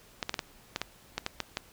clicks, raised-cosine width 0.2 ms, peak -13 dBFS, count 10, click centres 0.228 / 0.294 / 0.342 / 0.392 / 0.761 / 0.816 / 1.18 / 1.264 / 1.403 / 1.571 s, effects pink hiss -57 dBFS RMS until 1.72 s

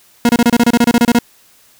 40% pulse tone bursts, 237.2 Hz, A#3, 30 cents sharp, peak -6 dBFS, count 14, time 0.25-1.188 s, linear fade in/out 2 ms, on 41 ms, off 28 ms, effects white hiss -49 dBFS RMS until 1.79 s

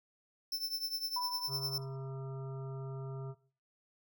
45% pulse tone with tremolo, 5320 Hz, E8, 15 cents sharp, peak -32 dBFS, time 0.52-1.78 s, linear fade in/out 2 ms, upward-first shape triangle, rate 9.9 Hz, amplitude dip 85%
sine tone with exponential decay, 987.8 Hz, B5, in tune, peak -34 dBFS, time 1.16-2.18 s, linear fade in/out 5 ms, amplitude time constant 220 ms
harmonic tone, 134.1 Hz, C3, 43 cents sharp, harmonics 1 / 3 / 5 / 7 / 9 / 10, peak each -39 / -48 / -55 / -58 / -58 / -61 dBFS, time 1.47-3.35 s, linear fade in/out 50 ms
effects noise-tail reverb RT60 0.4 s tail -17 dB re dry

